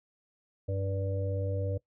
harmonic tone, 97.2 Hz, G2, 14 cents flat, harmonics 1 / 3 / 5 / 6, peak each -30 / -43 / -37 / -39 dBFS, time 0.68-1.78 s, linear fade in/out 10 ms, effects noise-tail reverb RT60 0.1 s tail -20 dB re dry

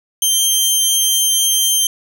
15% pulse tone, 3149 Hz, G7, 7 cents sharp, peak -5 dBFS, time 0.22-1.87 s, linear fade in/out 2 ms, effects none

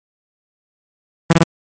sawtooth tone bursts, 166.5 Hz, E3, 18 cents sharp, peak -3 dBFS, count 3, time 1.3-1.434 s, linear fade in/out 5 ms, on 30 ms, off 22 ms, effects low-pass 12000 Hz 12 dB/octave + MP3 32 kbps

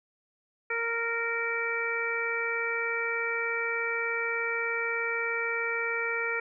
harmonic tone, 463.3 Hz, A#4, 11 cents flat, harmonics 1 / 2 / 3 / 4 / 5, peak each -34 / -41 / -33 / -34 / -32 dBFS, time 0.7-6.4 s, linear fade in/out 5 ms, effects none

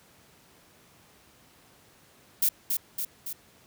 violet noise with echo, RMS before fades -23 dBFS, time 2.42-2.49 s, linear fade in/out 5 ms, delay 280 ms, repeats 3, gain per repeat -4 dB, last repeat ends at 3.33 s, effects pink hiss -58 dBFS RMS until 3.66 s + high-pass 80 Hz 12 dB/octave

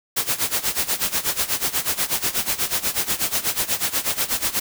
white noise with tremolo, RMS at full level -20 dBFS, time 0.16-4.6 s, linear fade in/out 10 ms, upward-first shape sine, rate 8.2 Hz, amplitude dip 85%, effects none

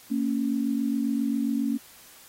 sine tone pair together, 229.8 / 277.2 Hz, A#3 / C#4, -25 / 0 cents, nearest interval minor third, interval 325 cents, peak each -26 / -26 dBFS, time 0.1-1.78 s, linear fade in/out 20 ms, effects white hiss -51 dBFS RMS until 2.28 s + AAC 48 kbps

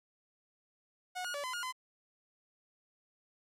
sawtooth tone with pitch steps, 730 / 1440 / 574 / 1019 / 1429 / 1021 Hz, F#5 / F#6 / D5 / C6 / F6 / C6, -24 / -47 / -40 / -46 / +39 / -43 cents, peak -33 dBFS, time 1.15-1.726 s, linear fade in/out 20 ms, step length 96 ms, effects low-pass 11000 Hz 12 dB/octave + 12-bit

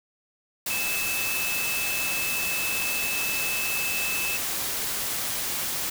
sine tone in noise, 2616 Hz, E7, 14 cents flat, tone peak -28 dBFS, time 0.7-4.37 s, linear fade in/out 5 ms, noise white, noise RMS -29 dBFS, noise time 0.66-5.9 s, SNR -2 dB, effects none

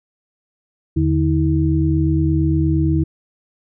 sine tone cluster, 81.1 / 149.6 / 321 Hz, E2 / D3 / E4, -28 / +32 / -46 cents, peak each -18 dBFS, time 0.96-3.04 s, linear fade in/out 10 ms, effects none

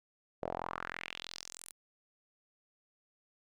sawtooth tone with band-pass filter sweep, 43.09 Hz, F1, 22 cents flat, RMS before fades -43 dBFS, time 0.42-1.72 s, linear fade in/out 10 ms, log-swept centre 560 to 11000 Hz, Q 3.1, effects none

